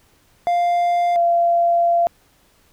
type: tone pair in turn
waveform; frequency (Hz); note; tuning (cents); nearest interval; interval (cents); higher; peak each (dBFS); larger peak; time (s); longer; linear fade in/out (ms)
triangle / sine; 698.5 / 686.9; F5 / F5; 0 / -29; unison; 29; first; -13; neither; 0.47-1.16 / 1.16-2.07; second; 0
effects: pink hiss -57 dBFS RMS until 2.72 s